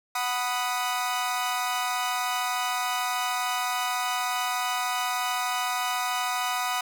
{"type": "chord", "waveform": "sawtooth", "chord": "B major", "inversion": "second", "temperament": "equal", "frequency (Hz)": [740, 987.8, 1244.5], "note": ["F#5", "B5", "D#6"], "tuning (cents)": [0, 0, 0], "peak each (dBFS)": [-26, -27, -27], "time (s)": [0.15, 6.81], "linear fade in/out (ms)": 5, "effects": []}